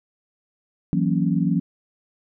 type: chord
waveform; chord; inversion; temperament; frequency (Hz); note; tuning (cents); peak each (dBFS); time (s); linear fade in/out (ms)
sine; F# dominant seventh; third; equal; 164.81 / 185 / 233.1 / 277.2; E3 / F#3 / A#3 / C#4; 0 / 0 / 0 / 0; -22 / -22 / -26 / -25; 0.93-1.6; 0
effects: none